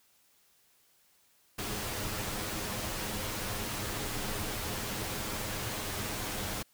pink noise with comb filter, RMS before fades -36 dBFS, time 1.58-6.63 s, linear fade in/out 10 ms, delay 9.6 ms, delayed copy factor +0.55, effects white hiss -67 dBFS RMS until 6.73 s

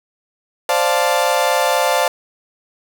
35% pulse chord, D minor seventh, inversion third, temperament equal, 523.3 / 587.3 / 698.5 / 880 Hz, C5 / D5 / F5 / A5, 0 / 0 / 0 / 0 cents, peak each -18 dBFS, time 0.69-2.08 s, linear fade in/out 2 ms, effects none

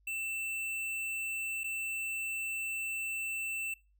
square tone with dropouts, 2670 Hz, E7, 22 cents sharp, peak -35 dBFS, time 0.07-3.74 s, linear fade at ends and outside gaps 5 ms, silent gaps 1.635-1.641 s, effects noise-tail reverb RT60 0.3 s tail -25 dB re dry + added 50 Hz sine -65 dBFS peak until 3.99 s

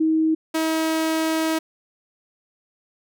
sine / sawtooth tone pair in turn, 317.5 / 319.9 Hz, D#4 / D#4, +35 / +48 cents, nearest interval unison, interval 13 cents, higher second, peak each -16 dBFS, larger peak neither, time 0-0.35 / 0.54-1.59 s, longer second, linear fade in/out 10 ms, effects none

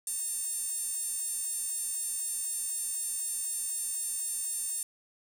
sawtooth tone with high-pass filter, 904 Hz, A5, 47 cents sharp, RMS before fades -34 dBFS, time 0.07-4.83 s, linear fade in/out 2 ms, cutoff 8700 Hz, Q 5.4, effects 9-bit

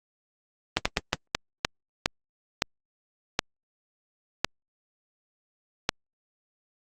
slowing click train, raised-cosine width 0.2 ms, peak -3 dBFS, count 11, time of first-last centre 0.77-5.891 s, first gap 85 ms, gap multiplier 1.37, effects Opus 24 kbps

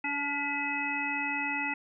harmonic tone with a mistuned harmonic, 284.7 Hz, C#4, 46 cents sharp, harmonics 1 / 3 / 5 / 7 / 9, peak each -38 / -36 / -40 / -34 / -33 dBFS, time 0.04-1.74 s, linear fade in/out 5 ms, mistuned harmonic 3, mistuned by +16 cents, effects none

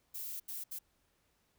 violet noise bursts at uneven times, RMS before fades -42 dBFS, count 3, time 0.14-0.4 / 0.48-0.64 / 0.71-0.79 s, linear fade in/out 10 ms, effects pink hiss -75 dBFS RMS until 1.58 s

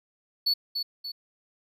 triangle tone with echo, 4435 Hz, C#8, in tune, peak -20 dBFS, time 0.46-0.54 s, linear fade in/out 10 ms, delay 290 ms, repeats 2, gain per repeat -6 dB, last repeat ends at 1.12 s, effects none

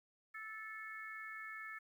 harmonic tone, 437.8 Hz, A4, 9 cents flat, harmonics 3 / 4 / 5, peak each -51 / -48 / -51 dBFS, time 0.34-1.79 s, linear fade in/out 10 ms, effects 12-bit

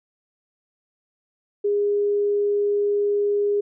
sine tone, 409.4 Hz, G#4, 25 cents flat, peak -18 dBFS, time 1.64-3.61 s, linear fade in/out 10 ms, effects none

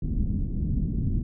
pink low-pass noise, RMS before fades -26 dBFS, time 0.02-1.23 s, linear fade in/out 5 ms, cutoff 240 Hz, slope 24 dB/octave, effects none

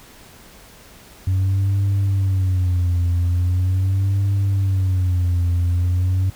sine tone with vibrato, 92.9 Hz, F#2, 7 cents sharp, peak -13 dBFS, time 1.27-6.3 s, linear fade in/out 5 ms, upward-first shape sine, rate 0.41 Hz, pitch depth 110 cents each way, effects tanh soft clip ceiling -14 dBFS + pink hiss -45 dBFS RMS until 6.35 s

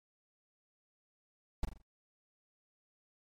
brown noise with echo, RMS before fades -30 dBFS, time 1.63-1.65 s, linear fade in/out 2 ms, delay 42 ms, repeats 4, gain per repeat -8 dB, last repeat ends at 1.818 s, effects MP3 64 kbps

